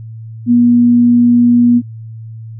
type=tone; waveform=sine; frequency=240.2 Hz; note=B3; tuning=48 cents flat; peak=-5 dBFS; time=0.46-1.82 s; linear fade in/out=50 ms; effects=added 112 Hz sine -26 dBFS peak until 2.59 s